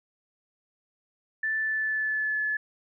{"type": "tone with pitch glide", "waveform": "sine", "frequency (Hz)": [1760, 1720.8], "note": ["A6", "A6"], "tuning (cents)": [0, -39], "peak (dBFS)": -25, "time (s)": [1.43, 2.57], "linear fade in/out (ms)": 5, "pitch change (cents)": -39, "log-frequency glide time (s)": [1.57, 2.4], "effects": []}